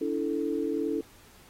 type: chord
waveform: sine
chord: D suspended second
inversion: none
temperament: equal with one note detuned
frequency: 287.6 / 329.6 / 440 Hz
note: D4 / E4 / A4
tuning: -36 / 0 / 0 cents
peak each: -31 dBFS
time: 0.01-1.01 s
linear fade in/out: 5 ms
effects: pink hiss -56 dBFS RMS until 1.49 s + AAC 48 kbps